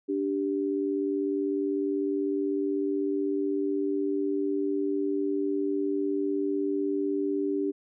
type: tone pair together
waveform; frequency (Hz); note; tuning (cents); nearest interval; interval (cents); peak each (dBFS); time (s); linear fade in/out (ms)
sine; 292.1 / 392; D4 / G4; -9 / 0; perfect fourth; 509; -28; 0.08-7.72; 20
effects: none